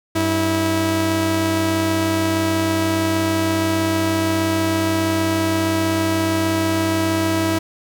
sawtooth tone pair together, 96.65 / 325.1 Hz, G2 / E4, -24 / -24 cents, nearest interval octave + major sixth, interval 2100 cents, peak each -19 / -14 dBFS, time 0.15-7.59 s, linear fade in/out 10 ms, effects none

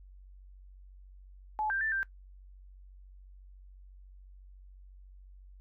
sine tone with pitch steps, 857 / 1579 / 1769 / 1573 Hz, A5 / G6 / A6 / G6, -46 / +12 / +9 / +6 cents, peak -29 dBFS, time 1.59-2.03 s, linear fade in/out 0 ms, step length 110 ms, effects noise-tail reverb RT60 0.1 s tail -18 dB re dry + added 47 Hz sine -50 dBFS peak until 5.6 s

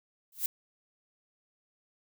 violet noise with exponential growth, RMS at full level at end -25 dBFS, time 0.32-0.46 s, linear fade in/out 2 ms, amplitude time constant 30 ms, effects none

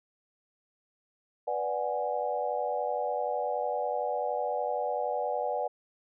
sine chord, G# half-diminished seventh, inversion first, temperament equal, 493.9 / 587.3 / 740 / 830.6 Hz, B4 / D5 / F#5 / G#5, 0 / 0 / 0 / 0 cents, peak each -34 / -33 / -33 / -35 dBFS, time 1.47-5.68 s, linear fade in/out 10 ms, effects none

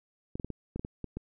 clicks, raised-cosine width 3 ms, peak -23 dBFS, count 9, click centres 0.355 / 0.398 / 0.446 / 0.503 / 0.76 / 0.795 / 0.849 / 1.043 / 1.17 s, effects none

